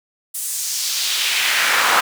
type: noise with high-pass filter sweep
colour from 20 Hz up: brown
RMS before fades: -19 dBFS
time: 0.34-2.01 s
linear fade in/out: 10 ms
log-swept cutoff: 10000 to 1100 Hz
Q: 1.5
effects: none